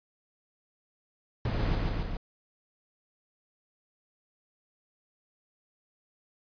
brown noise with echo, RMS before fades -29 dBFS, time 1.45-1.75 s, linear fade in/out 2 ms, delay 140 ms, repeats 3, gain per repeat -2 dB, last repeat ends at 2.17 s, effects resampled to 11025 Hz

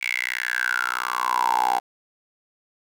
10% pulse tone with high-pass filter sweep, 61.5 Hz, B1, 7 cents flat, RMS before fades -24 dBFS, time 0.01-1.8 s, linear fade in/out 20 ms, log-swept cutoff 2300 to 760 Hz, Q 9.6, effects none

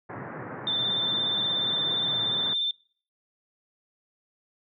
pink band-pass noise, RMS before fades -38 dBFS, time 0.09-2.54 s, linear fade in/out 10 ms, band 110 to 1900 Hz, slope 48 dB/octave
sine tone with vibrato, 3564 Hz, A7, 22 cents sharp, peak -24 dBFS, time 0.67-2.71 s, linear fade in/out 2 ms, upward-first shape square, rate 17 Hz, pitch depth 17 cents each way
effects noise-tail reverb RT60 0.5 s tail -25 dB re dry

